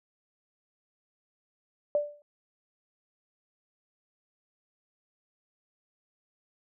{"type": "tone with exponential decay", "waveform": "sine", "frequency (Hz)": 587.3, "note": "D5", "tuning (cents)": 0, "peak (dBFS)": -20, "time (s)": [1.95, 2.22], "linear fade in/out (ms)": 1, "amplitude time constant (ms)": 58, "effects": []}